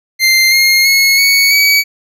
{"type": "tone with pitch steps", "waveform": "25% pulse", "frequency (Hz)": [2090, 2134, 2179, 2225, 2271], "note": ["C7", "C7", "C#7", "C#7", "C#7"], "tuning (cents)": [-2, 34, -30, 6, 41], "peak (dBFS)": -3, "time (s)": [0.19, 1.84], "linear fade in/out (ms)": 50, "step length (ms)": 330, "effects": []}